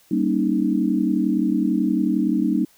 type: chord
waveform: sine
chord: Eb dominant seventh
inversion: first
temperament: just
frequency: 194.45 / 233.3 / 280 / 311.1 Hz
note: G3 / Bb3 / Db4 / Eb4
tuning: -14 / +2 / +18 / 0 cents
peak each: -23 / -23 / -24 / -22 dBFS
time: 0.11-2.65 s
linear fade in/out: 5 ms
effects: white hiss -56 dBFS RMS until 2.77 s